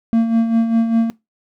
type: tone with tremolo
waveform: triangle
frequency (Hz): 228.1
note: A#3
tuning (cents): -37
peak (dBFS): -8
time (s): 0.13-1.1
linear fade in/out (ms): 0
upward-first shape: sine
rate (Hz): 5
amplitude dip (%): 55
effects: noise-tail reverb RT60 0.2 s tail -22 dB re dry